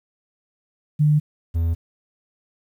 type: tone pair in turn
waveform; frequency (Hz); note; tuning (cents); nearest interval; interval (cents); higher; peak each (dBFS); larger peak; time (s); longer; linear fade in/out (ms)
sine / triangle; 150 / 83.03; D3 / E2; +37 / +13; minor seventh; 1024; first; -13 / -16; first; 0.99-1.2 / 1.54-1.75; neither; 20
effects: 9-bit